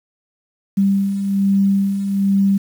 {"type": "beating tone pair", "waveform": "sine", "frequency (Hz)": [196, 197.2], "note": ["G3", "G3"], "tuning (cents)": [0, 11], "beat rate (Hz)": 1.2, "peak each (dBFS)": [-22, -14], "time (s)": [0.77, 2.58], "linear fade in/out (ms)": 10, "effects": ["7-bit"]}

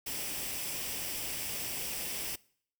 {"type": "noise with comb filter", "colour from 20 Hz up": "white", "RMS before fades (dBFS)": -37, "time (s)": [0.06, 2.36], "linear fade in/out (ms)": 10, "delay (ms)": 0.37, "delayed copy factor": 0.5, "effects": ["noise-tail reverb RT60 0.6 s tail -23 dB re dry"]}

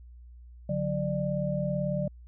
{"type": "tone cluster", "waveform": "sine", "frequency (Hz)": [145.7, 183.9, 594], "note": ["D3", "F#3", "D5"], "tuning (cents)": [-13, -10, 20], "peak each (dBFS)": -31, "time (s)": [0.69, 2.08], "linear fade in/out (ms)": 5, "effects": ["added 60 Hz sine -46 dBFS peak until 2.27 s"]}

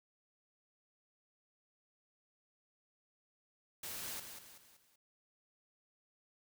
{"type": "noise with echo", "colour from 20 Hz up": "white", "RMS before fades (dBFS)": -44, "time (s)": [3.83, 4.2], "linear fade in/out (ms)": 5, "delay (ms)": 190, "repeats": 4, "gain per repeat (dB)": -7, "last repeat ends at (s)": 4.96, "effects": []}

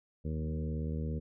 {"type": "harmonic tone with a mistuned harmonic", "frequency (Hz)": 77.78, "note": "D#2", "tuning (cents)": 0, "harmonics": [1, 2, 3, 4, 5, 6, 7], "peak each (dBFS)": [-35, -37, -41, -48, -49, -46, -53], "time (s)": [0.24, 1.2], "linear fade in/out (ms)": 20, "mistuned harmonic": 2, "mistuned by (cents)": 16, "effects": []}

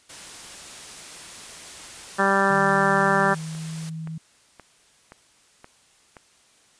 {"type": "noise", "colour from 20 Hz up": "white", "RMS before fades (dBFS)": -40, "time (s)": [0.09, 3.9], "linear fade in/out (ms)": 10}
{"type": "harmonic tone", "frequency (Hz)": 196, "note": "G3", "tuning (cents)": 0, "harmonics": [1, 2, 3, 4, 5, 6, 7, 8, 9], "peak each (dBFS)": [-26, -26, -26, -26, -26, -26, -26, -26, -26], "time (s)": [2.18, 3.35], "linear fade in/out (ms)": 20}
{"type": "tone with pitch glide", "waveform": "sine", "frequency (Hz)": [155.56, 160.49], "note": ["D#3", "E3"], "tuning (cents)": [0, -46], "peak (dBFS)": -30, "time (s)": [2.5, 4.18], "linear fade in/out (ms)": 5, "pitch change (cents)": 54, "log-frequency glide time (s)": [2.72, 3.75]}
{"type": "click train", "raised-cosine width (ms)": 0.5, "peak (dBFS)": -27, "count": 6, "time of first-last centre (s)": [3.55, 6.168], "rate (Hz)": 1.91}
{"effects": ["white hiss -58 dBFS RMS until 6.79 s", "resampled to 22050 Hz"]}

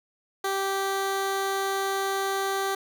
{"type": "tone", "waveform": "15% pulse", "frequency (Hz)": 390, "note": "G4", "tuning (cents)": -9, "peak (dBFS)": -19, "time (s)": [0.44, 2.75], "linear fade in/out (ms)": 5, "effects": []}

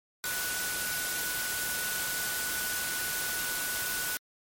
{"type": "tone in noise", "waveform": "sine", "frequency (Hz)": 1480, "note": "F#6", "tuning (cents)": 0, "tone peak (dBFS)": -35, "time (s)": [0.24, 4.17], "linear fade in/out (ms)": 0, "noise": "white", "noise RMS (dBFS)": -33, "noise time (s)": [0.24, 4.17], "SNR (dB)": -5, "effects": ["MP3 64 kbps"]}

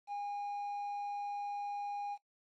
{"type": "tone with quantisation", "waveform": "triangle", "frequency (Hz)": 815, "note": "G#5", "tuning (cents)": -33, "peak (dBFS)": -35, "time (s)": [0.07, 2.18], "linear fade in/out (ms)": 50, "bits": 10, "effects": ["noise-tail reverb RT60 0.1 s tail -19 dB re dry", "low-pass 5000 Hz 12 dB/octave"]}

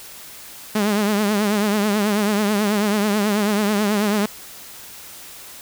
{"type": "tone with vibrato", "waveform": "sawtooth", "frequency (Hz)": 207.7, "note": "G#3", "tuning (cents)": 0, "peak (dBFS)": -13, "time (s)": [0.75, 4.26], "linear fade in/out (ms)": 5, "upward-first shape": "triangle", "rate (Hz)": 9.2, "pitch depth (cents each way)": 90, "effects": ["white hiss -39 dBFS RMS until 5.61 s"]}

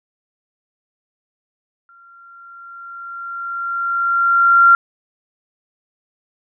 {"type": "tone with exponential growth", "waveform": "sine", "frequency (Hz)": 1379, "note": "F6", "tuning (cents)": -22, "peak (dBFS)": -5, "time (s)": [1.89, 4.75], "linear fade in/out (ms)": 1, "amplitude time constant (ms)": 620, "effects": []}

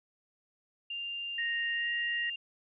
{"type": "tone", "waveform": "sine", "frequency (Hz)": 2794, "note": "F7", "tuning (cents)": 0, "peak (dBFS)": -35, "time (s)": [0.9, 2.36], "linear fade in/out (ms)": 5}
{"type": "tone with pitch glide", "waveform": "sine", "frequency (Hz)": [1864.7, 1887.5], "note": ["A#6", "A#6"], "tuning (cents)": [0, 21], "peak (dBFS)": -31, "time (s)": [1.38, 2.3], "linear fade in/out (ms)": 5, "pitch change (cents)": 21, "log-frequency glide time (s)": [1.74, 1.9]}
{"effects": []}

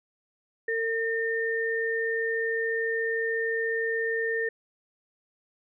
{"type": "tone pair together", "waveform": "sine", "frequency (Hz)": [454.2, 1817], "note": ["A#4", "A#6"], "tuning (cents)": [-45, -45], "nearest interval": "2 octaves", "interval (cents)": 2400, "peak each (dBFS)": -28, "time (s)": [0.68, 4.49], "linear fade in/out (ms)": 5, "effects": []}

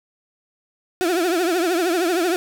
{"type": "tone with vibrato", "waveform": "35% pulse", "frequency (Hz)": 349.2, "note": "F4", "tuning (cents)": 0, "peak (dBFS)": -16, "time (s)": [1.01, 2.36], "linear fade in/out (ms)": 0, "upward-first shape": "triangle", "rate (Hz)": 13, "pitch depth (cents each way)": 160, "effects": []}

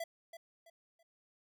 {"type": "tone with echo", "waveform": "square", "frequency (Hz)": 667, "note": "E5", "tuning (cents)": 20, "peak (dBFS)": -38, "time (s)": [0, 0.04], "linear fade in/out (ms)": 5, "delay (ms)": 330, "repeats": 3, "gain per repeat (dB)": -10, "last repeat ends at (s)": 1.03, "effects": []}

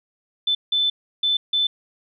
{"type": "tone bursts at uneven times", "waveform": "sine", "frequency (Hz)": 3520, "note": "A7", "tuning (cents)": 0, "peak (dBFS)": -17, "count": 4, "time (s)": [[0.47, 0.55], [0.72, 0.9], [1.23, 1.37], [1.53, 1.67]], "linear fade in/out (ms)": 5, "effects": []}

